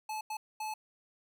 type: tone bursts at uneven times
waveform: square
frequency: 863 Hz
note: A5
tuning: 34 cents flat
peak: -36 dBFS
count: 3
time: 0.09-0.21 / 0.3-0.37 / 0.6-0.74 s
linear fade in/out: 5 ms
effects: none